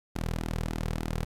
sawtooth tone with flanger, 40.24 Hz, E1, 41 cents flat, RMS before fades -32 dBFS, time 0.15-1.25 s, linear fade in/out 10 ms, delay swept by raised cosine 1.7 to 3.4 ms, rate 3.4 Hz, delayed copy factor -0.65, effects resampled to 32000 Hz + 8-bit

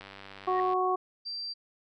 click train, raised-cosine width 0.3 ms, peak -29 dBFS, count 72, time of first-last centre 0.01-0.733 s, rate 98.2 Hz
sine tone with exponential growth, 1870 Hz, A#6, 5 cents sharp, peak -34 dBFS, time 0.42-0.6 s, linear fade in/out 1 ms, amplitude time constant 37 ms
harmonic tone, 369.2 Hz, F#4, 4 cents flat, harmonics 1 / 2 / 3, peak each -29 / -29 / -29 dBFS, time 0.47-0.96 s, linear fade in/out 10 ms
sine tone, 4700 Hz, D8, 1 cent sharp, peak -34 dBFS, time 1.25-1.54 s, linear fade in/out 20 ms
effects none

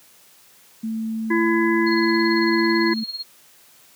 sine tone, 222.4 Hz, A3, 19 cents sharp, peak -23 dBFS, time 0.83-3.04 s, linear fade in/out 10 ms
harmonic tone, 335.7 Hz, E4, 32 cents sharp, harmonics 1 / 3 / 5 / 6, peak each -18 / -26 / -26 / -26 dBFS, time 1.3-2.94 s, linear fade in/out 10 ms
sine tone with tremolo, 4266 Hz, C8, 33 cents sharp, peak -25 dBFS, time 1.86-3.24 s, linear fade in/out 20 ms, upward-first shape sine, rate 18 Hz, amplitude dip 75%
effects white hiss -52 dBFS RMS until 3.95 s + high-pass 100 Hz 12 dB/octave

